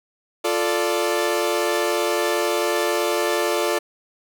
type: chord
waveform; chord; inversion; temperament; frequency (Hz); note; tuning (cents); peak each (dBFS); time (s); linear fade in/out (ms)
sawtooth; D minor; first; equal; 349.2 / 440 / 587.3; F4 / A4 / D5; 0 / 0 / 0; -20; 0.44-3.79; 10
effects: none